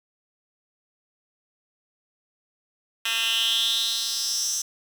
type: tone with high-pass filter sweep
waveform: 10% pulse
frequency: 227.7 Hz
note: A#3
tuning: 40 cents flat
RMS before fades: -25 dBFS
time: 3.05-4.62 s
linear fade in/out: 5 ms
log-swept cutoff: 2400 to 6300 Hz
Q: 5.2
effects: 8-bit